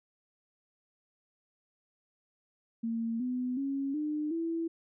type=tone with pitch steps; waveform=sine; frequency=228.6 / 250.7 / 275 / 301.6 / 330.8 Hz; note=A#3 / B3 / C#4 / D4 / E4; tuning=-34 / +26 / -14 / +46 / +6 cents; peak=-30 dBFS; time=2.83-4.68 s; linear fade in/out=10 ms; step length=370 ms; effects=none